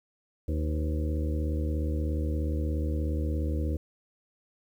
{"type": "harmonic tone with a mistuned harmonic", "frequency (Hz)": 76.9, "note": "D#2", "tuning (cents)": -20, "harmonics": [1, 2, 3, 4, 5, 6, 7], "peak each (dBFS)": [-27, -39, -39, -36, -43, -41, -44], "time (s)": [0.48, 3.77], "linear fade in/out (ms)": 5, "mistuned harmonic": 6, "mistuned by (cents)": 91, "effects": ["10-bit"]}